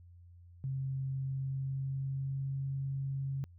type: tone with pitch glide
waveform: sine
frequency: 134 to 136.26 Hz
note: C3 to C#3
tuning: +42 to -29 cents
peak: -33 dBFS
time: 0.64-3.44 s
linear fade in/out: 0 ms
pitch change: +29 cents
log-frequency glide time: 1.22-2.6 s
effects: added 87 Hz sine -53 dBFS peak until 3.58 s